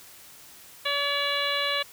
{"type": "harmonic tone", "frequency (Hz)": 570, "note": "C#5", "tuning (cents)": 48, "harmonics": [1, 2, 3, 4, 5, 6, 7], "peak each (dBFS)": [-32, -32, -32, -32, -32, -32, -32], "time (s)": [0.85, 1.83], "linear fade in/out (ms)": 10, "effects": ["white hiss -49 dBFS RMS until 1.92 s"]}